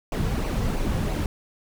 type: noise with flanger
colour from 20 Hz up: brown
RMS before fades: -25 dBFS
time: 0.12-1.26 s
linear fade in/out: 2 ms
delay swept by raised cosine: 0.56 to 3.36 ms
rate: 3 Hz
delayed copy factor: -0.5
effects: none